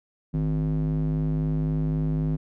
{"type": "tone with band-pass filter", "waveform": "square", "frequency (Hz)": 51.91, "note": "G#1", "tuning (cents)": 0, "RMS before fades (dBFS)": -25, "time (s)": [0.33, 2.37], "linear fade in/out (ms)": 20, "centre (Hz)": 190, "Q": 3.8, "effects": []}